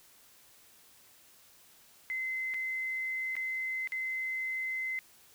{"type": "tone with dropouts", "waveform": "sine", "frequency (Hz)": 2057, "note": "C7", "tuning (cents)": -30, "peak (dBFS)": -32, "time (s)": [2.1, 4.99], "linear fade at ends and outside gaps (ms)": 0, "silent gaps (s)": [[2.539, 2.543], [3.354, 3.366], [3.874, 3.921]], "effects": ["white hiss -60 dBFS RMS until 5.34 s"]}